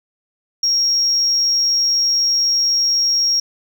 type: tone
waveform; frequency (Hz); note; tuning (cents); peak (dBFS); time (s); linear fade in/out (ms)
sine; 5588; F8; 0; -12; 0.63-3.4; 5
effects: tanh soft clip ceiling -10 dBFS + 8-bit